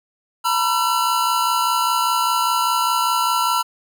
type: tone cluster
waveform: square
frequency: 918 / 983 / 1350 Hz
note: A#5 / B5 / E6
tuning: -27 / -8 / +41 cents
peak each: -25 / -21 / -21 dBFS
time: 0.44-3.63 s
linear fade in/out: 20 ms
effects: none